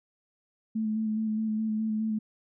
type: tone with vibrato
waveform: sine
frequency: 217.9 Hz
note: A3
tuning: 17 cents flat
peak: -26 dBFS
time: 0.75-2.19 s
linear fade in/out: 10 ms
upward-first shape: square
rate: 4.8 Hz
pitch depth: 18 cents each way
effects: none

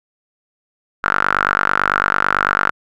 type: tone with band-pass filter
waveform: sawtooth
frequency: 49 Hz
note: G1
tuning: in tune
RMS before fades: -17 dBFS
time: 1.03-2.71 s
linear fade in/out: 20 ms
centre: 1400 Hz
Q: 7.3
effects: none

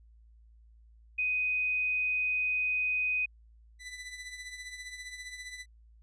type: tone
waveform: sine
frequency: 2500 Hz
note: D#7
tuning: 8 cents sharp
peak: -27 dBFS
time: 1.18-3.26 s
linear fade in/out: 10 ms
type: tone with tremolo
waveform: sawtooth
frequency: 1992 Hz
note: B6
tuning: 14 cents sharp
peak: -35 dBFS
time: 3.79-5.66 s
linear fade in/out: 50 ms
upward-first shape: triangle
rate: 15 Hz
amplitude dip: 65%
effects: added 56 Hz sine -55 dBFS peak until 6.02 s + resampled to 22050 Hz

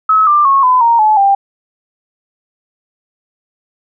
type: tone with pitch steps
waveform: sine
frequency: 1287 / 1187 / 1094.8 / 1009.8 / 931.3 / 859 / 792.2 Hz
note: E6 / D6 / C#6 / B5 / A#5 / A5 / G5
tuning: -42 / +18 / -22 / +38 / -2 / -42 / +18 cents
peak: -6 dBFS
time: 0.09-1.35 s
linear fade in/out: 5 ms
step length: 180 ms
effects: none

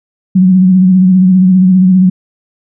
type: tone with vibrato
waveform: sine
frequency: 185.5 Hz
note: F#3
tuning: 5 cents sharp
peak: -3 dBFS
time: 0.35-2.1 s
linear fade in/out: 10 ms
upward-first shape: sine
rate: 15 Hz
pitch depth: 45 cents each way
effects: none

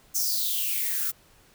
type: noise with high-pass filter sweep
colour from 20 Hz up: violet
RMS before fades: -27 dBFS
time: 0.14-1.12 s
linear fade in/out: 20 ms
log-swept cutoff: 6200 to 1300 Hz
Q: 6.6
effects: pink hiss -58 dBFS RMS until 1.54 s

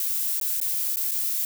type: noise with dropouts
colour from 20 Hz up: violet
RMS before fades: -26 dBFS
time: 0-1.45 s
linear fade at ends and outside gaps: 2 ms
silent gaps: 0.4-0.412 / 0.602-0.613 / 0.96-0.969 / 1.112-1.116 s
effects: none

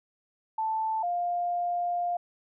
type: tone pair in turn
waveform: sine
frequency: 881 / 702.5 Hz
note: A5 / F5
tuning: +2 / +10 cents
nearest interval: major third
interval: 392 cents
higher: first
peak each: -26 dBFS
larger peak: neither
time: 0.58-1.03 / 1.03-2.17 s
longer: second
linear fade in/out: 5 ms
effects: none

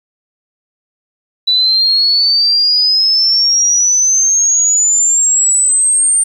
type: exponential sweep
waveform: sine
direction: up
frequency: 3951 to 8870 Hz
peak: -8 dBFS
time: 1.47-6.24 s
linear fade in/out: 10 ms
effects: 7-bit

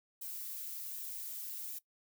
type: noise with flanger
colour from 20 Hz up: violet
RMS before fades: -43 dBFS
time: 0.21-1.79 s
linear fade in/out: 10 ms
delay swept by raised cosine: 1.4 to 3.8 ms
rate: 1.3 Hz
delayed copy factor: -0.55
effects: noise-tail reverb RT60 0.1 s tail -19 dB re dry

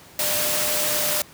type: tone in noise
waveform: sine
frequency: 601 Hz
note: D5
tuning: 40 cents sharp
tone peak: -30 dBFS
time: 0.19-1.22 s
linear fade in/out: 2 ms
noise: white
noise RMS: -23 dBFS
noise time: 0.19-1.22 s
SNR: -10 dB
effects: pink hiss -47 dBFS RMS until 1.33 s + high-pass 80 Hz 12 dB/octave

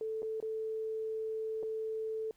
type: tone with dropouts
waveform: sine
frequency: 440 Hz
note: A4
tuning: in tune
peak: -34 dBFS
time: 0.01-2.31 s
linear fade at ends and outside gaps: 1 ms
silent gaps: 0.221-0.229 / 0.402-0.426 / 1.628-1.632 s
effects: pink hiss -71 dBFS RMS until 2.36 s

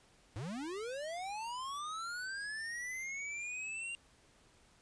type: linear sweep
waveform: square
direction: up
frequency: 92.5 to 2794 Hz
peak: -40 dBFS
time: 0.36-3.95 s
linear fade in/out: 0 ms
effects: pink hiss -66 dBFS RMS until 4.81 s + resampled to 22050 Hz

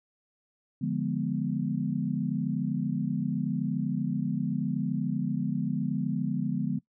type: chord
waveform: sine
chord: D diminished seventh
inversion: none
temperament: equal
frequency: 146.83 / 174.61 / 207.7 / 246.9 Hz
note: D3 / F3 / Ab3 / Cb4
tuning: 0 / 0 / 0 / 0 cents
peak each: -32 dBFS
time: 0.81-6.79 s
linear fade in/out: 10 ms
effects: noise-tail reverb RT60 0.1 s tail -20 dB re dry

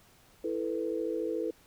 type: chord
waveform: sine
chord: E suspended fourth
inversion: none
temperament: equal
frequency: 329.6 / 440 / 493.9 Hz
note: E4 / A4 / B4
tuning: 0 / 0 / 0 cents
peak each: -34 / -34 / -35 dBFS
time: 0.44-1.51 s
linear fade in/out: 5 ms
effects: pink hiss -61 dBFS RMS until 1.66 s

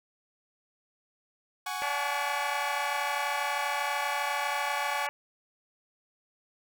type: chord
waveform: sawtooth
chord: F# suspended second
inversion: none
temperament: equal with one note detuned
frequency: 740 / 830.6 / 1122.9 Hz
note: F#5 / G#5 / C#6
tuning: 0 / 0 / +22 cents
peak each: -33 dBFS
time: 1.66-5.07 s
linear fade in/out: 5 ms
type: harmonic tone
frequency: 287.7 Hz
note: D4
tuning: 36 cents flat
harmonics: 2 / 3 / 4 / 5 / 6 / 7 / 8 / 9 / 10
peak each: -40 / -34 / -39 / -42 / -39 / -42 / -38 / -46 / -45 dBFS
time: 1.82-5.09 s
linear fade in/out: 0 ms
effects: none

